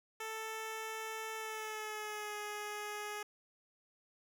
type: tone with pitch glide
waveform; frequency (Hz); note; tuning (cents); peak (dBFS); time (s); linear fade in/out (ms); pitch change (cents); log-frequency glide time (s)
10% pulse; 441.4 to 417.8; A4 to G#4; +5 to +10; -32; 0.2-3.23; 5; -95; 1.36-2.36
effects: none